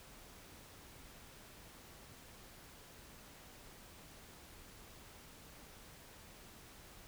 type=silence; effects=pink hiss -57 dBFS RMS until 7.07 s